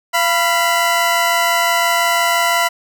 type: tone pair together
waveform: 20% pulse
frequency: 687 / 987.6 Hz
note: F5 / B5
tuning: -29 / 0 cents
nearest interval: tritone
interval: 629 cents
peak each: -11 dBFS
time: 0.13-2.69 s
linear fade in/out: 20 ms
effects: none